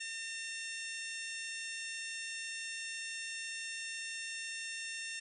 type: harmonic tone with a mistuned harmonic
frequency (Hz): 906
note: A#5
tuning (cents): -50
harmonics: 2 / 3 / 4 / 5 / 6 / 7 / 8 / 9 / 10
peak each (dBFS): -45 / -44 / -49 / -58 / -48 / -53 / -53 / -52 / -53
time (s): 0-5.2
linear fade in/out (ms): 10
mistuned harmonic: 5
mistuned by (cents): -74
effects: none